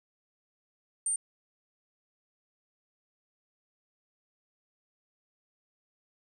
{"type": "tone", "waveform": "sine", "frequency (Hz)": 8830, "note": "C#9", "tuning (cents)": -8, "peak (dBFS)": -27, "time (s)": [1.06, 1.16], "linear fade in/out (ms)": 2, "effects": []}